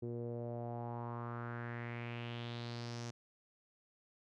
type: tone with low-pass filter sweep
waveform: sawtooth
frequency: 118.6 Hz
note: A#2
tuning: 30 cents sharp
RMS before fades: -43 dBFS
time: 0.02-3.11 s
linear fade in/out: 10 ms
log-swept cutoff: 390 to 6200 Hz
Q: 3.7
effects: none